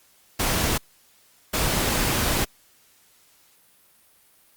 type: noise bursts at uneven times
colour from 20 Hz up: pink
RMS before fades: -23 dBFS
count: 2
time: 0.39-0.78 / 1.53-2.45 s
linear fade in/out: 10 ms
effects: white hiss -58 dBFS RMS until 4.56 s + Opus 48 kbps